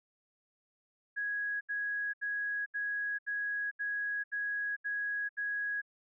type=tone bursts; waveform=sine; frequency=1661.2 Hz; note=G#6; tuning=in tune; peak=-32 dBFS; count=9; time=1.16-5.818 s; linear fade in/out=20 ms; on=450 ms; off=76 ms; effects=none